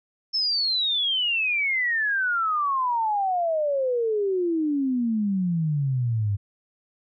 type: exponential sweep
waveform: sine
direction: down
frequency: 5340 to 98 Hz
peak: -21 dBFS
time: 0.33-6.37 s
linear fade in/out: 20 ms
effects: none